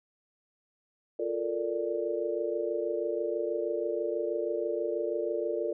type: chord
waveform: sine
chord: Bb major seventh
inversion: second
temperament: equal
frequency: 349.2 / 440 / 466.2 / 587.3 Hz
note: F4 / A4 / Bb4 / D5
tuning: 0 / 0 / 0 / 0 cents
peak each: -34 dBFS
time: 1.19-5.73 s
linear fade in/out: 5 ms
effects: none